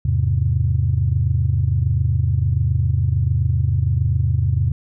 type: chord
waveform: sine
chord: E augmented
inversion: none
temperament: equal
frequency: 82.41 / 103.83 / 130.81 Hz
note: E2 / G#2 / B#2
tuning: 0 / 0 / 0 cents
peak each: -19 dBFS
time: 0.05-4.72 s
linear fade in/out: 5 ms
effects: tanh soft clip ceiling -6 dBFS